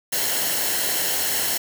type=noise with comb filter; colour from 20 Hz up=white; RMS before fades=-23 dBFS; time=0.12-1.58 s; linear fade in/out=10 ms; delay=0.83 ms; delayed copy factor=-0.55; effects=none